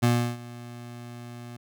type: tone with ADSR envelope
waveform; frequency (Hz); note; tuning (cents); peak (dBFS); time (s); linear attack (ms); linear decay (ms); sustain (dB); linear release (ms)
25% pulse; 120; B2; -49; -14; 0.02-1.57; 18; 330; -21; 10
effects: none